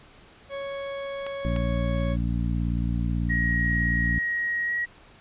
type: tone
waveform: 40% pulse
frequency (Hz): 554.4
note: C#5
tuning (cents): 0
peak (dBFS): -30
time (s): 0.49-2.17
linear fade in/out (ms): 50
type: clicks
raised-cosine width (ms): 0.3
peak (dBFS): -21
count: 2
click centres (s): 1.266 / 1.563
type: harmonic tone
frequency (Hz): 58.27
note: A#1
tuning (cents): 0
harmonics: 1 / 2 / 3 / 4 / 5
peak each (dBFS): -26 / -29 / -30 / -33 / -37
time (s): 1.45-4.19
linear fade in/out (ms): 0
type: tone with pitch glide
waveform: sine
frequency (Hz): 1892 to 1907.4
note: A#6 to A#6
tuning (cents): +25 to +39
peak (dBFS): -24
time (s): 3.29-4.86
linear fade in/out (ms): 20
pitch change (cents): +14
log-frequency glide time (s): 4.66-4.72
effects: pink hiss -52 dBFS RMS until 5.2 s + resampled to 8000 Hz